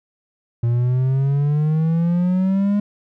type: exponential sweep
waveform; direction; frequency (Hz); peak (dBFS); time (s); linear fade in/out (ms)
triangle; up; 116.54 to 207; -13; 0.63-2.8; 5
effects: none